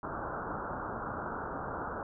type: low-pass noise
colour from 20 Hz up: white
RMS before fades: -38 dBFS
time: 0.03-2.03 s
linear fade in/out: 2 ms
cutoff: 1500 Hz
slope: 96 dB/octave
effects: none